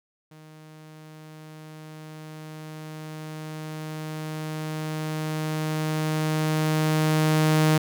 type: tone with level ramp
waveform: sawtooth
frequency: 155.56 Hz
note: D#3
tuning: in tune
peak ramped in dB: -42 to -13 dBFS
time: 0.31-7.78 s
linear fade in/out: 5 ms
effects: none